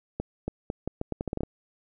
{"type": "accelerating click train", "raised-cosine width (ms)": 2, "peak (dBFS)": -16, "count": 12, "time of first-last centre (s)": [0.2, 1.434], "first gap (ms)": 280, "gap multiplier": 0.79, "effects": []}